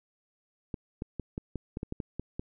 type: clicks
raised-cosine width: 3 ms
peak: -21 dBFS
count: 11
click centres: 0.742 / 1.021 / 1.197 / 1.379 / 1.557 / 1.771 / 1.831 / 1.924 / 2.002 / 2.196 / 2.395 s
effects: none